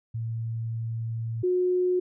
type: tone pair in turn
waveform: sine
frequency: 113.9 / 362.9 Hz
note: A#2 / F#4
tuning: -40 / -34 cents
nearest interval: octave + minor sixth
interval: 2006 cents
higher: second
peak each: -28 / -21 dBFS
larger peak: second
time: 0.14-1.43 / 1.43-2 s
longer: first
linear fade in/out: 10 ms
effects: none